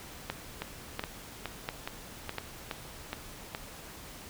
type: two click trains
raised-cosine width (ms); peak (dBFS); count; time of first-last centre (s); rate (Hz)
0.3; -18 / -16; 8 / 4; 0.62-3.549 / 0.3-2.383; 2.39 / 1.44
effects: pink hiss -47 dBFS RMS until 4.29 s